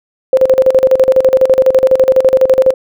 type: tone with tremolo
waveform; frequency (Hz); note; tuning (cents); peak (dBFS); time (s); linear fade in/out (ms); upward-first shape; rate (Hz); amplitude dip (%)
sine; 523.3; C5; 0; -3; 0.33-2.74; 2; square; 12; 80
effects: none